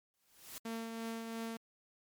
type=noise with exponential growth; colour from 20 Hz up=white; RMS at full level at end=-44 dBFS; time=0.14-0.58 s; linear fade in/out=0 ms; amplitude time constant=95 ms
type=tone with tremolo; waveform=sawtooth; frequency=227.2 Hz; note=A#3; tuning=44 cents flat; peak=-34 dBFS; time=0.65-1.57 s; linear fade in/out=5 ms; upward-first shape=triangle; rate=2.9 Hz; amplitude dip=40%
effects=MP3 96 kbps